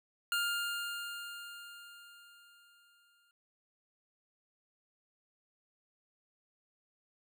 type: tone with exponential decay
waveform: 25% pulse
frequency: 1405 Hz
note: F6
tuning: 10 cents sharp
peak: -26 dBFS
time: 0.32-3.31 s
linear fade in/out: 1 ms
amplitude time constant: 650 ms
effects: none